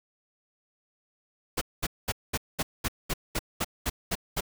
pink noise bursts, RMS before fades -28 dBFS, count 12, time 1.57-4.408 s, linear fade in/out 10 ms, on 44 ms, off 210 ms, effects none

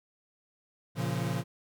40% pulse chord, Bb minor, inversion none, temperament equal with one note detuned, 116.54 / 138.59 / 172.01 Hz, Bb2 / Db3 / F3, 0 / 0 / -26 cents, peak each -33 dBFS, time 0.95-1.44 s, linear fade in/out 50 ms, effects none

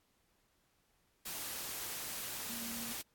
sine tone in noise, 232.7 Hz, A#3, 3 cents flat, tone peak -46 dBFS, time 2.49-2.93 s, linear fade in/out 10 ms, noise white, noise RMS -42 dBFS, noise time 1.25-3.02 s, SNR -7 dB, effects pink hiss -75 dBFS RMS until 3.14 s + AAC 64 kbps

